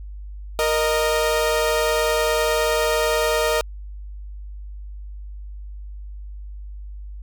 sawtooth tone pair together, 466.2 / 618.4 Hz, A#4 / D#5, 0 / -11 cents, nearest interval perfect fourth, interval 489 cents, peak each -17 dBFS, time 0.59-3.61 s, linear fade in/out 0 ms, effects added 50 Hz sine -32 dBFS peak until 7.22 s

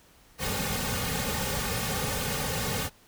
pink noise with comb filter, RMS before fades -30 dBFS, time 0.38-2.9 s, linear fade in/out 50 ms, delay 3 ms, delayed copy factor -0.9, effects pink hiss -58 dBFS RMS until 3.07 s

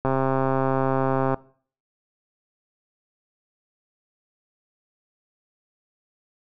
click train, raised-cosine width 1 ms, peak -9 dBFS, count 173, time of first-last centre 0.05-1.343 s, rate 133 Hz, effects noise-tail reverb RT60 0.5 s tail -22 dB re dry

